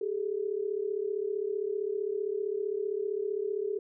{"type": "tone pair together", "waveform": "sine", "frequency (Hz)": [393.6, 429], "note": ["G4", "A4"], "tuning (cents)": [7, -44], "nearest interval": "minor second", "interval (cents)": 149, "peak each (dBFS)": [-32, -32], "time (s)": [0.01, 3.79], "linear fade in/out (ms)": 5, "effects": []}